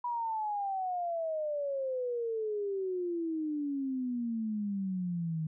sine exponential sweep, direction down, 978 to 155.56 Hz, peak -31 dBFS, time 0.04-5.47 s, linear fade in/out 5 ms, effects none

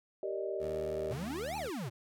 sine chord, Eb major seventh, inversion first, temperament just, 388.9 / 466.7 / 583.4 / 622.3 Hz, G4 / Bb4 / D5 / Eb5, -14 / +2 / -12 / 0 cents, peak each -37 / -42 / -41 / -39 dBFS, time 0.23-1.13 s, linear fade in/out 2 ms
15% pulse tone with vibrato, 76.8 Hz, D#2, 22 cents flat, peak -37 dBFS, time 0.59-1.71 s, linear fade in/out 50 ms, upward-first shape sine, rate 18 Hz, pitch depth 66 cents each way
square exponential two-way sweep, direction up then down, 105.8 to 894 to 105.8 Hz, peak -37 dBFS, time 1.1-1.9 s, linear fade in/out 20 ms, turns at 1.57 s
effects none

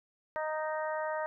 harmonic tone, 310.5 Hz, D#4, 3 cents flat, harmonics 2 / 3 / 4 / 5 / 6, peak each -34 / -37 / -42 / -43 / -43 dBFS, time 0.36-1.26 s, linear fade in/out 0 ms, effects none

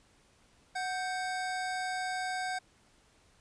square tone pair together, 740 / 1564.4 Hz, F#5 / G6, 0 / -4 cents, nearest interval octave + minor second, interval 1296 cents, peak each -35 / -38 dBFS, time 0.75-2.59 s, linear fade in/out 10 ms, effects pink hiss -65 dBFS RMS until 3.4 s + resampled to 22050 Hz

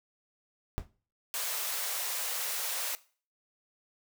brown noise with exponential decay, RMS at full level -33 dBFS, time 0.78-0.9 s, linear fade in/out 0 ms, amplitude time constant 26 ms
white high-pass noise, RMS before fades -34 dBFS, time 1.34-2.95 s, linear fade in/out 0 ms, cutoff 460 Hz, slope 48 dB/octave
effects noise-tail reverb RT60 0.4 s tail -19 dB re dry

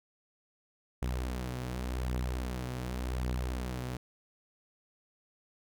sawtooth beating tone pair, 61.74 / 62.62 Hz, B1 / B1, 0 / +25 cents, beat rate 0.88 Hz, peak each -35 / -30 dBFS, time 1.02-3.97 s, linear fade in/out 5 ms, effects none

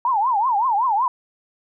sine tone with vibrato, 919 Hz, A#5, 25 cents flat, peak -16 dBFS, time 0.05-1.08 s, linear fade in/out 2 ms, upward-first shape triangle, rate 5.3 Hz, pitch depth 290 cents each way, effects none

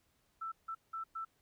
sine tone bursts at uneven times, 1327 Hz, E6, 11 cents sharp, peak -38 dBFS, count 4, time 0.41-0.52 / 0.68-0.75 / 0.93-1.04 / 1.15-1.25 s, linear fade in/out 10 ms, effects pink hiss -75 dBFS RMS until 1.41 s

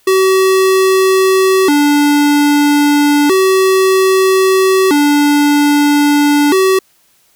square tone with vibrato, 332.5 Hz, E4, 15 cents sharp, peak -8 dBFS, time 0.07-6.79 s, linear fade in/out 5 ms, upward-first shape square, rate 0.31 Hz, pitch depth 230 cents each way, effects white hiss -53 dBFS RMS until 7.35 s

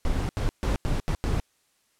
brown noise bursts at uneven times, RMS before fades -25 dBFS, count 6, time 0.05-0.29 / 0.37-0.49 / 0.63-0.76 / 0.85-1 / 1.08-1.15 / 1.24-1.4 s, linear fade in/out 0 ms, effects white hiss -68 dBFS RMS until 1.99 s + low-pass 11000 Hz 12 dB/octave

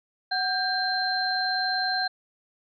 sine tone cluster, 745 / 1594 / 4138 Hz, F#5 / G6 / C8, +12 / +28 / -20 cents, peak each -28 dBFS, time 0.31-2.08 s, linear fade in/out 10 ms, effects none

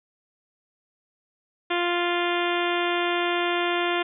harmonic tone, 349.2 Hz, F4, in tune, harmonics 1 / 2 / 3 / 4 / 5 / 6 / 7 / 8 / 9 / 10, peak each -26 / -29 / -31 / -32 / -33 / -34 / -34 / -35 / -36 / -36 dBFS, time 1.7-4.03 s, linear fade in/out 10 ms, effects none

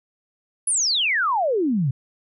sine exponential sweep, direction down, 10590 to 122.6 Hz, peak -18 dBFS, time 0.67-1.91 s, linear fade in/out 5 ms, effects none

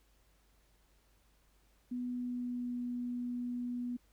sine tone with pitch glide, 246.9 to 244.3 Hz, B3 to B3, 0 to -19 cents, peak -35 dBFS, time 1.91-3.97 s, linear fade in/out 10 ms, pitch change -19 cents, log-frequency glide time 2.09-2.77 s, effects added 50 Hz sine -68 dBFS peak until 4.12 s + pink hiss -72 dBFS RMS until 4.12 s

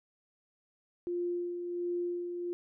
sine tone with tremolo, 350.5 Hz, F4, 6 cents sharp, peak -30 dBFS, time 1.07-2.53 s, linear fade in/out 0 ms, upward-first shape sine, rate 1.4 Hz, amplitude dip 45%, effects none

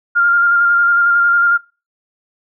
sine tone with vibrato, 1400 Hz, F6, 4 cents sharp, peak -9 dBFS, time 0.15-1.58 s, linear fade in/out 20 ms, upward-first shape square, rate 11 Hz, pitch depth 16 cents each way, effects noise-tail reverb RT60 0.3 s tail -23 dB re dry

